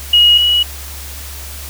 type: tone pair in turn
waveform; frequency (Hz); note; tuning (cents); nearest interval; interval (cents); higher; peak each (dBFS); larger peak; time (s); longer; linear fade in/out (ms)
sine; 2891 / 2918; F#7 / F#7; -41 / -25; unison; 16; second; -5 / -9; first; 0.13-0.38 / 0.38-0.63; neither; 5
effects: added 70 Hz sine -29 dBFS peak until 1.69 s + white hiss -31 dBFS RMS until 1.69 s